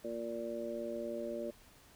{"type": "harmonic tone", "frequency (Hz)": 116.54, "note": "A#2", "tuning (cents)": 0, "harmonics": [2, 3, 4, 5], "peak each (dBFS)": [-44, -43, -45, -40], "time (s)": [0.04, 1.51], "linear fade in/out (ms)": 10, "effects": ["pink hiss -61 dBFS RMS until 1.95 s"]}